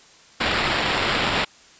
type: noise with sample-and-hold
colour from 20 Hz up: white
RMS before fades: -22 dBFS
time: 0.4-1.45 s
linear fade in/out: 10 ms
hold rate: 6300 Hz
effects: white hiss -50 dBFS RMS until 1.79 s + resampled to 16000 Hz